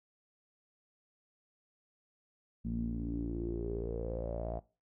sawtooth tone with low-pass filter sweep, 57.2 Hz, A#1, 32 cents flat, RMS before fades -37 dBFS, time 2.64-4.6 s, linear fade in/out 20 ms, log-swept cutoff 210 to 680 Hz, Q 8.8, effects noise-tail reverb RT60 0.3 s tail -19 dB re dry

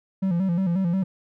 triangle tone with vibrato, 181 Hz, F#3, 38 cents flat, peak -18 dBFS, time 0.22-1.04 s, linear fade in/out 10 ms, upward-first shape square, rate 5.6 Hz, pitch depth 98 cents each way, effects none

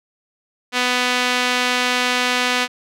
sawtooth tone with band-pass filter, 248.6 Hz, B3, 12 cents sharp, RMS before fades -19 dBFS, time 0.72-2.68 s, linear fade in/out 50 ms, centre 2800 Hz, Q 0.87, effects none

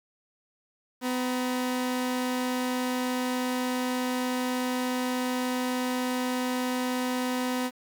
sawtooth tone pair together, 252.4 / 953 Hz, B3 / A#5, +38 / +38 cents, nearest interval octave + major seventh, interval 2300 cents, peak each -23 / -34 dBFS, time 1.01-7.71 s, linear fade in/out 50 ms, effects 9-bit

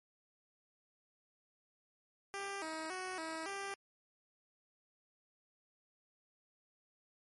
10% pulse tone with pitch steps, 396.4 / 317.8 / 370.8 / 321.8 / 395.2 Hz, G4 / D#4 / F#4 / E4 / G4, +19 / +37 / +4 / -42 / +14 cents, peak -32 dBFS, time 2.34-3.74 s, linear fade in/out 0 ms, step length 280 ms, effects MP3 48 kbps

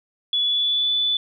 sine tone with pitch glide, 3418 to 3480 Hz, G#7 to A7, +49 to -20 cents, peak -18 dBFS, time 0.33-1.17 s, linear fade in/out 2 ms, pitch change +31 cents, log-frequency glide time 0.44-0.91 s, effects none

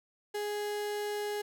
35% pulse tone, 415.3 Hz, G#4, in tune, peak -31 dBFS, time 0.34-1.42 s, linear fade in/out 10 ms, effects none

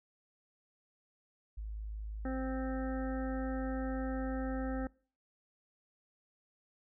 sine tone, 53 Hz, G#1, 36 cents sharp, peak -38 dBFS, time 1.57-4.87 s, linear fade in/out 10 ms
harmonic tone, 261.6 Hz, C4, in tune, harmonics 1 / 2 / 3 / 5 / 6 / 7, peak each -36 / -42 / -46 / -50 / -52 / -53 dBFS, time 2.25-4.87 s, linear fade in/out 2 ms
effects noise-tail reverb RT60 0.4 s tail -23 dB re dry

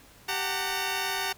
10% pulse tone cluster, 390.7 / 741 / 911 Hz, G4 / F#5 / A#5, -6 / +2 / -40 cents, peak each -26 / -24 / -23 dBFS, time 0.28-1.33 s, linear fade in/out 10 ms, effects pink hiss -54 dBFS RMS until 1.37 s

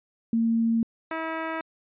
sine / 10% pulse tone pair in turn, 228.4 / 323 Hz, A#3 / E4, -35 / -35 cents, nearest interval tritone, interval 600 cents, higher second, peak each -20 dBFS, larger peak neither, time 0.33-0.83 / 1.11-1.61 s, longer neither, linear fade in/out 2 ms, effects resampled to 8000 Hz

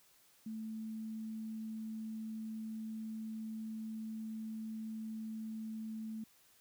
sine tone, 220 Hz, A3, in tune, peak -40 dBFS, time 0.46-6.24 s, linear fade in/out 5 ms, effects white hiss -67 dBFS RMS until 6.6 s

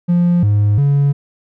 triangle tone with pitch steps, 174.6 / 103.5 / 141.6 Hz, F3 / G#2 / C#3, 0 / -5 / +37 cents, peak -7 dBFS, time 0.08-1.13 s, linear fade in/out 20 ms, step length 350 ms, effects tanh soft clip ceiling -4 dBFS

